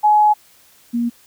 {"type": "tone pair in turn", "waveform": "sine", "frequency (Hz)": [844, 236.7], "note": ["G#5", "A#3"], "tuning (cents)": [28, 27], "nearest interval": "octave + minor seventh", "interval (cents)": 2201, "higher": "first", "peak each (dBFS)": [-9, -16], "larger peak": "first", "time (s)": [[0.03, 0.34], [0.93, 1.1]], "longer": "first", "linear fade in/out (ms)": 20, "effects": ["white hiss -51 dBFS RMS until 1.26 s"]}